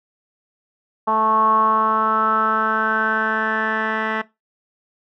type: tone with low-pass filter sweep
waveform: 10% pulse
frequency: 219.1 Hz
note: A3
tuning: 7 cents flat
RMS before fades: -19 dBFS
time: 1.07-4.22 s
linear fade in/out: 10 ms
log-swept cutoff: 1000 to 2000 Hz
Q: 7.8
effects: noise-tail reverb RT60 0.2 s tail -18 dB re dry